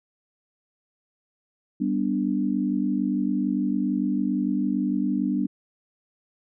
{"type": "chord", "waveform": "sine", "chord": "G major", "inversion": "none", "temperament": "equal", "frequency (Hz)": [196, 246.9, 293.7], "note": ["G3", "B3", "D4"], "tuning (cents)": [0, 0, 0], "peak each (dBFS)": -26, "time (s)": [1.8, 5.47], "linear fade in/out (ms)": 10, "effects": []}